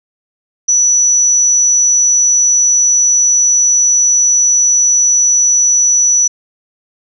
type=tone; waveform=sine; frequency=5920 Hz; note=F#8; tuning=in tune; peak=-7 dBFS; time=0.68-6.28 s; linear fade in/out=10 ms; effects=none